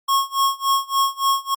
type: tone with tremolo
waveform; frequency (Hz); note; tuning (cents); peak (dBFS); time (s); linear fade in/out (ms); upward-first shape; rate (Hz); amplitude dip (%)
square; 1092; C#6; -26; -15; 0.08-1.55; 10; sine; 3.5; 95
effects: Opus 48 kbps